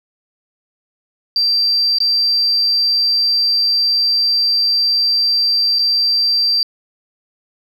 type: tone with dropouts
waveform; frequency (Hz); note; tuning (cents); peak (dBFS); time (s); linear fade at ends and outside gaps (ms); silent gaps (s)
sine; 4699; D8; 0; -11; 1.36-6.63; 1; 1.985-2.003 / 5.787-5.792
effects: tanh soft clip ceiling -7 dBFS